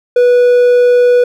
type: tone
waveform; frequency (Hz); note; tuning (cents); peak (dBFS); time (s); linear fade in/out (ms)
triangle; 490; B4; -14; -3; 0.16-1.24; 5
effects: none